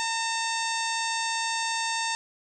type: harmonic tone with a mistuned harmonic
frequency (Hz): 911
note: A#5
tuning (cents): -40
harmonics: 1 / 2 / 3 / 4 / 5 / 6 / 7 / 8 / 9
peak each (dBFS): -30 / -33 / -35 / -36 / -37 / -38 / -38 / -39 / -40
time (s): 0-2.15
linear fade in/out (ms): 0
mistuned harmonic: 3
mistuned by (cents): -48
effects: none